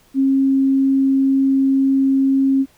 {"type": "tone", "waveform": "sine", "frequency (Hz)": 269.8, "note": "C#4", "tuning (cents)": -47, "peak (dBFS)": -12, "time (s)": [0.14, 2.66], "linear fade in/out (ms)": 50, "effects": ["pink hiss -54 dBFS RMS until 2.77 s"]}